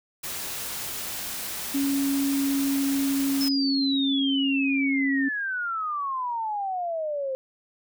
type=noise; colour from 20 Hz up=white; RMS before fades=-33 dBFS; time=0.23-3.49 s; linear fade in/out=10 ms
type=tone with pitch glide; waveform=sine; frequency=277.2 to 273.2 Hz; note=C#4 to C#4; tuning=0 to -25 cents; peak=-22 dBFS; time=1.74-5.29 s; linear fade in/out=10 ms; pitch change=-25 cents; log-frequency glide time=2.21-3.91 s
type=exponential sweep; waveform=sine; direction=down; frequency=5280 to 519 Hz; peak=-26 dBFS; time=3.41-7.35 s; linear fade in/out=0 ms
effects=none